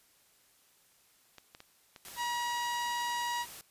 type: clicks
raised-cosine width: 0.2 ms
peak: -31 dBFS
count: 6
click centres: 1.383 / 1.549 / 1.604 / 1.962 / 2.084 / 2.234 s
type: noise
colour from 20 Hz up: white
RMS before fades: -47 dBFS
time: 2.05-3.61 s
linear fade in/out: 0 ms
type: harmonic tone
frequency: 958 Hz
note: A#5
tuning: 47 cents sharp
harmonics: 1 / 2 / 3 / 4 / 5 / 6 / 7 / 8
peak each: -33 / -39 / -43 / -45 / -47 / -49 / -50 / -51 dBFS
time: 2.16-3.46 s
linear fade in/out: 50 ms
effects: white hiss -66 dBFS RMS until 3.7 s + resampled to 32000 Hz